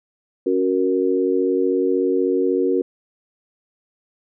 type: chord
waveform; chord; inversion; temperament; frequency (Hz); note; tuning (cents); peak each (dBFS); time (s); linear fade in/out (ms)
sine; F# major; second; equal; 277.2 / 370 / 466.2; C#4 / F#4 / A#4; 0 / 0 / 0; -22 / -19 / -21; 0.46-2.82; 5
effects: none